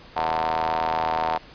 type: ring-modulated tone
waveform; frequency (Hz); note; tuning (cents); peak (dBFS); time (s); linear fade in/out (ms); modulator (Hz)
sawtooth; 80.3; E2; -45; -15; 0.16-1.38; 10; 819
effects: pink hiss -47 dBFS RMS until 1.54 s + resampled to 11025 Hz